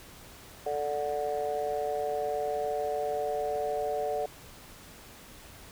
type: chord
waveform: sine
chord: D major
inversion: second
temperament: just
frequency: 440.5 / 587.3 / 734.2 Hz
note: A4 / D5 / F#5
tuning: +2 / 0 / -14 cents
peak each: -32 dBFS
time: 0.66-4.26 s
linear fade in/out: 5 ms
effects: tanh soft clip ceiling -21 dBFS + pink hiss -50 dBFS RMS until 5.71 s